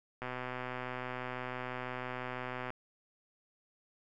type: click train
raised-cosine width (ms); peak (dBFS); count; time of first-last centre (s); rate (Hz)
0.5; -24; 314; 0.22-2.704; 126
effects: none